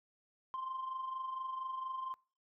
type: tone with amplitude modulation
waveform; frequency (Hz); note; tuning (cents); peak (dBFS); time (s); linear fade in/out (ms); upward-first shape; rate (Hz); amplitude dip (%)
sine; 1046.5; C6; 0; -34; 0.54-2.14; 0; sine; 24.3; 60
effects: noise-tail reverb RT60 0.4 s tail -25 dB re dry + tanh soft clip ceiling -34 dBFS